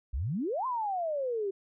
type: exponential two-way sweep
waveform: sine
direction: up then down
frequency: 54.2 to 1059 to 380.2 Hz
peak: -29 dBFS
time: 0.13-1.51 s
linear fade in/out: 10 ms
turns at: 0.66 s
effects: none